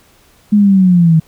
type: linear sweep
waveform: sine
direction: down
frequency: 211.1 to 157.1 Hz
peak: -5 dBFS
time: 0.52-1.2 s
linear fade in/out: 10 ms
effects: pink hiss -49 dBFS RMS until 1.27 s